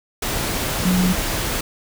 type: tone in noise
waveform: sine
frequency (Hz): 182.3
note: F#3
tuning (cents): -25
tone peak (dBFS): -15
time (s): 0.85-1.13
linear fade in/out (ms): 5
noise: pink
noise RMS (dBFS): -23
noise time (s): 0.22-1.61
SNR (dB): +5
effects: none